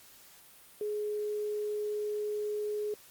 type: tone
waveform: sine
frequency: 420 Hz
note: G#4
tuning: 19 cents sharp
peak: -31 dBFS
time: 0.81-2.94 s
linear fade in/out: 2 ms
effects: white hiss -56 dBFS RMS until 3.1 s + Opus 48 kbps